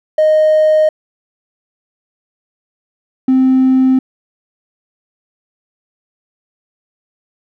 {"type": "tone pair in turn", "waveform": "triangle", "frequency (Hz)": [620, 260.7], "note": ["D#5", "C4"], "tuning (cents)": [-6, -6], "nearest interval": "octave + minor third", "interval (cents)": 1500, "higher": "first", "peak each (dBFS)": -4, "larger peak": "neither", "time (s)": [[0.18, 0.89], [3.28, 3.99]], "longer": "neither", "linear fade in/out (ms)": 5, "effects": ["tanh soft clip ceiling -3 dBFS"]}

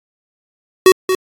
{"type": "tone with echo", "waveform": "square", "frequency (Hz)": 374.3, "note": "F#4", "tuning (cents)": 20, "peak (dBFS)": -4, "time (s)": [0.86, 0.92], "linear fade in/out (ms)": 2, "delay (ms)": 230, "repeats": 1, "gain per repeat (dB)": -9, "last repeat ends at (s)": 1.15, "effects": ["AAC 48 kbps"]}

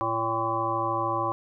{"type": "harmonic tone", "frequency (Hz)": 113.3, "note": "A#2", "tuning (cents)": -49, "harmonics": [1, 3, 5, 7, 9, 10], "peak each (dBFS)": [-36, -33, -33, -32, -29, -30], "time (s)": [0.01, 1.32], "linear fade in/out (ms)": 0, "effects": []}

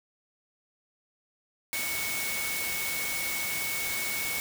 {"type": "tone in noise", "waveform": "sine", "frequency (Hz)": 2217, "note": "C#7", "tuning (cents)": 0, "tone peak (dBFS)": -33, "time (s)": [1.73, 4.4], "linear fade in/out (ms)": 0, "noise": "white", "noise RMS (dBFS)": -33, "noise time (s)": [1.73, 4.4], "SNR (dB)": -3, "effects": []}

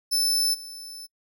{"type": "tone with level steps", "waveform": "sawtooth", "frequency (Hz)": 5274, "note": "E8", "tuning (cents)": 0, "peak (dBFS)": [-18, -35], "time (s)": [0.11, 1.07], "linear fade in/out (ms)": 20, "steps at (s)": 0.53, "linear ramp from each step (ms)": 20, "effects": ["noise-tail reverb RT60 0.1 s tail -26 dB re dry"]}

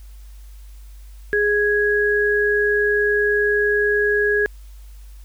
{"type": "tone pair together", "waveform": "sine", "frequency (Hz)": [415.3, 1661.2], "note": ["G#4", "G#6"], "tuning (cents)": [0, 0], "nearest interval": "2 octaves", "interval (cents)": 2400, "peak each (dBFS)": -18, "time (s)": [1.33, 4.46], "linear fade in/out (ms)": 0, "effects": ["added 50 Hz sine -37 dBFS peak until 5.24 s", "white hiss -55 dBFS RMS until 5.24 s"]}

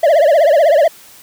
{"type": "tone with vibrato", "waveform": "triangle", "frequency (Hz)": 618, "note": "D#5", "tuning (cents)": -12, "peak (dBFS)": -5, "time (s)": [0.03, 0.88], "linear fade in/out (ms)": 5, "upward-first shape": "triangle", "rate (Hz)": 16, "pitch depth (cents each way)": 220, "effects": ["white hiss -41 dBFS RMS until 1.22 s"]}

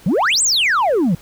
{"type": "exponential two-way sweep", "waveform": "sine", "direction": "up then down", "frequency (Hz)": [151.7, 8520, 151.7], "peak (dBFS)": -10, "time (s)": [0.06, 1.15], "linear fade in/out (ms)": 5, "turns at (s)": 0.42, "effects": ["tanh soft clip ceiling -12 dBFS", "pink hiss -45 dBFS RMS until 1.21 s"]}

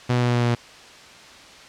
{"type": "tone with pitch steps", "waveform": "sawtooth", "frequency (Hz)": [123.47, 122.76, 122.05, 121.35, 120.65, 119.96, 119.26], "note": ["B2", "B2", "B2", "B2", "B2", "B2", "A#2"], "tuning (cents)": [0, -10, -20, -30, -40, -50, 40], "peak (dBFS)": -14, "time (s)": [0.09, 0.552], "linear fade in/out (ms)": 10, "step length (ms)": 66, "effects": ["white hiss -44 dBFS RMS until 1.68 s", "low-pass 5000 Hz 12 dB/octave"]}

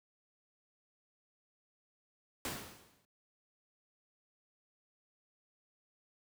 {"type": "noise with exponential decay", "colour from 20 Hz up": "pink", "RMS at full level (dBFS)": -36, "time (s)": [2.45, 3.05], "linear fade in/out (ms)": 1, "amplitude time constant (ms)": 130, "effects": ["high-pass 80 Hz 12 dB/octave"]}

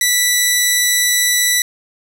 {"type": "tone", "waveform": "10% pulse", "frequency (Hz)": 1969, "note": "B6", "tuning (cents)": -6, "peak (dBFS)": -3, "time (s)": [0.01, 1.62], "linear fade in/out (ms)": 2, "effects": []}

